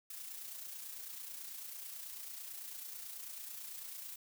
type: noise with amplitude modulation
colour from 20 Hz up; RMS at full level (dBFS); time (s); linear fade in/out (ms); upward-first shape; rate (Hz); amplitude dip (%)
blue; -45; 0.1-4.16; 5; sine; 29.1; 45
effects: none